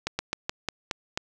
slowing click train, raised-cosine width 0.2 ms, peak -10 dBFS, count 7, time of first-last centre 0.07-1.175 s, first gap 120 ms, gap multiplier 1.17, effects none

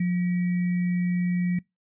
sine tone with sample-and-hold, 178.2 Hz, F3, 35 cents sharp, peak -21 dBFS, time 0-1.59 s, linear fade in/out 5 ms, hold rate 2100 Hz, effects noise-tail reverb RT60 0.2 s tail -25 dB re dry + resampled to 8000 Hz

